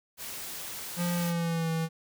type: noise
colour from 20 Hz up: white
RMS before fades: -39 dBFS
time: 0.17-1.34 s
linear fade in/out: 50 ms
type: tone with pitch glide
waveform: square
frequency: 174.61 to 162.92 Hz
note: F3 to E3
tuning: 0 to -20 cents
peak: -28 dBFS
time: 0.96-1.89 s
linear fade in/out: 50 ms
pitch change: -120 cents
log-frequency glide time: 1.13-1.7 s
effects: none